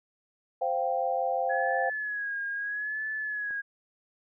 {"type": "chord", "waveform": "sine", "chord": "C suspended fourth", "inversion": "none", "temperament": "equal", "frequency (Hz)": [523.3, 698.5, 784], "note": ["C5", "F5", "G5"], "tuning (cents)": [0, 0, 0], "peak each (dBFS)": -30, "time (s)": [0.61, 1.9], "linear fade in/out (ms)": 10}
{"type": "tone with vibrato", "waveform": "sine", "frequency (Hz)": 1680, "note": "G#6", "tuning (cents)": 19, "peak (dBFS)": -30, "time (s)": [1.49, 3.62], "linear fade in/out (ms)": 20, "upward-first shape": "sine", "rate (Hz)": 0.78, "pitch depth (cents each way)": 60}
{"type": "click", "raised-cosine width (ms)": 1, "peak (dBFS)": -38, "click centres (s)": 3.508}
{"effects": []}